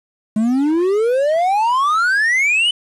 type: exponential sweep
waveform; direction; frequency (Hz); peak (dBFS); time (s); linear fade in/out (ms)
triangle; up; 210.1 to 3036; -11; 0.36-2.71; 5
effects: resampled to 24000 Hz + 7-bit